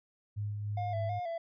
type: tone with tremolo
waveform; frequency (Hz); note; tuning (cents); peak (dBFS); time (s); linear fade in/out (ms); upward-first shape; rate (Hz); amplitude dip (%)
sine; 103.83; G#2; 0; -32; 0.36-1.2; 20; sine; 3.4; 30
type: tone with vibrato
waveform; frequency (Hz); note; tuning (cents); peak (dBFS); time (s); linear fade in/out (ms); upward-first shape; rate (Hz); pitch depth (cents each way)
triangle; 690; F5; -21; -32; 0.77-1.38; 5; square; 3.1; 55
effects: resampled to 11025 Hz